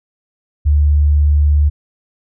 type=tone; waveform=sine; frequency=73.6 Hz; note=D2; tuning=4 cents sharp; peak=-8 dBFS; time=0.65-1.7 s; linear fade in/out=20 ms; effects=none